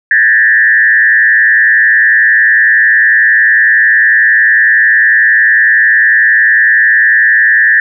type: tone with frequency modulation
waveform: sine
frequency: 1760 Hz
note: A6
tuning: in tune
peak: -4 dBFS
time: 0.11-7.8 s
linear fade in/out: 2 ms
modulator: 111 Hz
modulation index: 1.1
effects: none